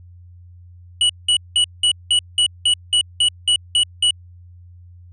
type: tone bursts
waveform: square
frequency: 2939 Hz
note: F#7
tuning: 12 cents flat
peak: -13 dBFS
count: 12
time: 1.01-4.108 s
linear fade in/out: 2 ms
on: 84 ms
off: 190 ms
effects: added 88 Hz sine -40 dBFS peak until 5.12 s + resampled to 24000 Hz